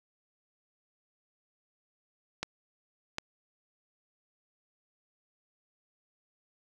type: clicks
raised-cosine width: 0.2 ms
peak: -15 dBFS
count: 2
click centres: 2.43 / 3.184 s
effects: none